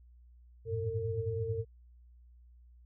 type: tone cluster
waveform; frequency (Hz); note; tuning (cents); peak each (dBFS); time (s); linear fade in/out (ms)
sine; 92.1 / 104.9 / 114.2 / 452.9; F#2 / G#2 / A#2 / A#4; -7 / +18 / -35 / -50; -40 / -37 / -39 / -35; 0.65-1.65; 50
effects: added 60 Hz sine -55 dBFS peak until 2.85 s